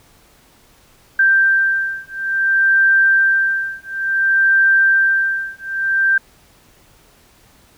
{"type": "beating tone pair", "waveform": "sine", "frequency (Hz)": [1573, 1573.57], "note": ["G6", "G6"], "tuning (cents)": [6, 6], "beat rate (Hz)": 0.57, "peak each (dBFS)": -15, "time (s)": [1.19, 6.18], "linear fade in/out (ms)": 5, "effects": ["pink hiss -51 dBFS RMS until 7.77 s"]}